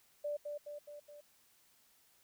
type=tone with echo; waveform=sine; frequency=587 Hz; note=D5; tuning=1 cent flat; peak=-35 dBFS; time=0.24-0.37 s; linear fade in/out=10 ms; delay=210 ms; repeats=4; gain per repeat=-4 dB; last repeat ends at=1.21 s; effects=white hiss -69 dBFS RMS until 2.23 s